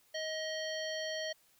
harmonic tone, 630 Hz, D#5, 21 cents sharp, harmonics 1 / 3 / 5 / 7 / 9, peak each -38 / -42 / -44 / -44 / -49 dBFS, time 0.14-1.33 s, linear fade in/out 10 ms, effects white hiss -68 dBFS RMS until 1.59 s

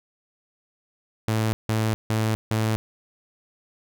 sawtooth tone bursts, 110 Hz, A2, in tune, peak -17 dBFS, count 4, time 1.28-2.76 s, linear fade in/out 0 ms, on 250 ms, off 160 ms, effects none

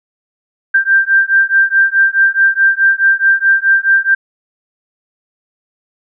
sine beating tone pair, 1576 / 1580.7 Hz, G6 / G6, +9 / +14 cents, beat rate 4.7 Hz, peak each -11 dBFS, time 0.74-4.15 s, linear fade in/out 10 ms, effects none

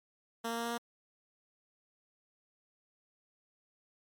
10% pulse tone with pitch steps, 230 / 231.5 / 232.9 / 234.4 / 235.9 Hz, A#3 / A#3 / A#3 / A#3 / A#3, -23 / -12 / -1 / +10 / +21 cents, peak -26 dBFS, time 0.44-0.78 s, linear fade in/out 10 ms, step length 68 ms, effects MP3 96 kbps

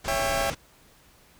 pink low-pass noise, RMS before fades -34 dBFS, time 0.04-0.55 s, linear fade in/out 10 ms, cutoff 8200 Hz, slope 24 dB/octave
sawtooth chord, C# diminished, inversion none, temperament just, 554.4 / 665.2 / 798.3 Hz, C#5 / E5 / G5, 0 / +16 / +31 cents, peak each -25 dBFS, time 0.08-0.5 s, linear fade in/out 0 ms
effects pink hiss -57 dBFS RMS until 1.39 s

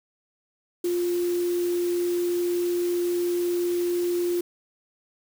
sine tone in noise, 350.8 Hz, F4, 8 cents sharp, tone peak -22 dBFS, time 0.84-4.41 s, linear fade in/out 5 ms, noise white, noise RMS -40 dBFS, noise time 0.84-4.41 s, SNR +15 dB, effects none

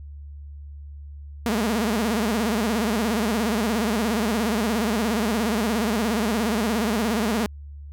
sawtooth tone with vibrato, 220.5 Hz, A3, 4 cents sharp, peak -17 dBFS, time 1.46-7.46 s, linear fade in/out 0 ms, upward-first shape sine, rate 17 Hz, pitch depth 160 cents each way, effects added 72 Hz sine -36 dBFS peak until 7.92 s

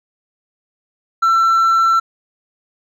sine tone with hard clipping, 1343 Hz, E6, 32 cents sharp, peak -11 dBFS, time 1.22-2 s, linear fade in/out 10 ms, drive 2 dB, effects none

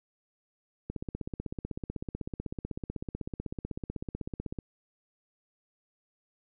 click train, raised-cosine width 3 ms, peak -22 dBFS, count 60, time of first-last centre 0.9-4.588 s, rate 16 Hz, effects none

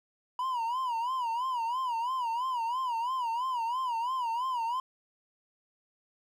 triangle tone with vibrato, 975 Hz, B5, 23 cents flat, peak -27 dBFS, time 0.39-4.8 s, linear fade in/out 2 ms, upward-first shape sine, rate 3 Hz, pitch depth 130 cents each way, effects 11-bit

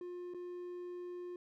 triangle tone with dropouts, 355.3 Hz, F4, 30 cents sharp, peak -40 dBFS, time 0.01-1.36 s, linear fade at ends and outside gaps 2 ms, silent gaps 0.338-0.345 s, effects none

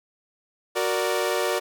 sawtooth chord, Gb augmented, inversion none, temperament equal, 370 / 466.2 / 587.3 Hz, Gb4 / Bb4 / D5, 0 / 0 / 0 cents, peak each -23 dBFS, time 0.75-1.6 s, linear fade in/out 20 ms, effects none

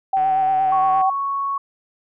sine tone with vibrato, 763 Hz, G5, 47 cents flat, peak -15 dBFS, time 0.13-1.1 s, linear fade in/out 5 ms, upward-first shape sine, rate 8.6 Hz, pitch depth 27 cents each way
click train, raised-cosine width 0.5 ms, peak -22 dBFS, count 125, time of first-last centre 0.17-1.014 s, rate 147 Hz
sine tone, 1108.7 Hz, C#6, in tune, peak -20 dBFS, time 0.72-1.58 s, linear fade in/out 5 ms
effects none

